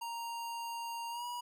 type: tone with pitch glide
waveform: square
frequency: 932.3 to 968 Hz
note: A#5 to B5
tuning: 0 to -35 cents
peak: -39 dBFS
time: 0.01-1.41 s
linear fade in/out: 10 ms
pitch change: +65 cents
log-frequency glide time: 1.1-1.25 s
effects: none